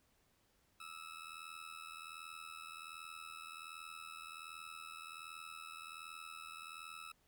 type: tone with amplitude modulation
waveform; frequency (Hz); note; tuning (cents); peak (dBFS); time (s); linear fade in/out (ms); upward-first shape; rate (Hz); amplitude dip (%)
20% pulse; 1300; E6; -24; -40; 0.8-7.12; 5; sine; 81.3; 80
effects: pink hiss -75 dBFS RMS until 7.27 s